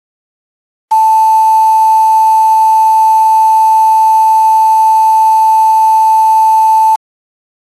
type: tone with quantisation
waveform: sine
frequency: 880 Hz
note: A5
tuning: in tune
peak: -4 dBFS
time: 0.91-6.96 s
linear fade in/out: 10 ms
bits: 4
effects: AAC 32 kbps